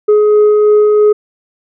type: tone with frequency modulation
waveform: sine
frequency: 421 Hz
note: G#4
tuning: 24 cents sharp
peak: -5 dBFS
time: 0.08-1.13 s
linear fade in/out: 10 ms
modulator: 839 Hz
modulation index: 0.24
effects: none